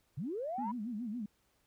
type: linear sweep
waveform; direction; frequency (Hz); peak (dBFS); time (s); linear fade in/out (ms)
sine; up; 115.1 to 1000; -35; 0.17-0.72; 10
type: tone with vibrato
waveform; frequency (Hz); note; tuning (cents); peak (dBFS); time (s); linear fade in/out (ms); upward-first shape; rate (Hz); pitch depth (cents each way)
sine; 226.3; A3; +49; -36; 0.58-1.26; 5; sine; 7.2; 180
effects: tanh soft clip ceiling -26 dBFS + pink hiss -74 dBFS RMS until 1.66 s